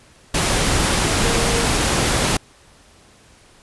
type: tone in noise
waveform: sine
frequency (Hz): 466.2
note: A#4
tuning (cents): 0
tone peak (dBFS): -24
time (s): 1.24-1.65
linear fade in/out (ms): 5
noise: pink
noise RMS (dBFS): -18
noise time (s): 0.34-2.37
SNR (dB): -9
effects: pink hiss -50 dBFS RMS until 3.62 s + resampled to 24000 Hz